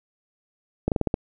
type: slowing click train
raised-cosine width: 2 ms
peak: -8 dBFS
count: 6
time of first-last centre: 0.88-1.141 s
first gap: 38 ms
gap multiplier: 1.16
effects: none